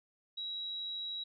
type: tone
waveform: sine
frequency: 3869 Hz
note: B7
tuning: 36 cents flat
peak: -37 dBFS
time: 0.37-1.24 s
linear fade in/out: 10 ms
effects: none